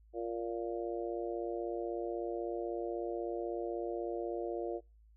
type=harmonic tone; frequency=116.2 Hz; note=A#2; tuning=5 cents flat; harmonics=3 / 4 / 5 / 6; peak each=-38 / -40 / -42 / -44 dBFS; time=0.13-4.81 s; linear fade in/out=50 ms; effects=noise-tail reverb RT60 0.3 s tail -26 dB re dry + added 54 Hz sine -59 dBFS peak until 5.16 s